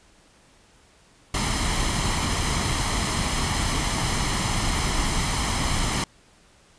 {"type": "noise with comb filter", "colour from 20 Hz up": "pink", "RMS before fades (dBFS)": -24, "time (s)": [1.34, 6.04], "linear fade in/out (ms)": 2, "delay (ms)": 0.97, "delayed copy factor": 0.5, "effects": ["pink hiss -56 dBFS RMS until 6.78 s", "resampled to 22050 Hz"]}